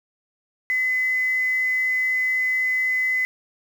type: tone with quantisation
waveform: sine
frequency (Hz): 2024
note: B6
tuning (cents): +42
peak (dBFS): -19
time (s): 0.7-3.25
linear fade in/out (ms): 0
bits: 7
effects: none